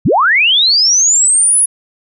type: linear sweep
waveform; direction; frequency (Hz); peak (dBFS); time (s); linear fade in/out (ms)
sine; up; 75.2 to 10548; -7; 0.05-1.66; 10
effects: none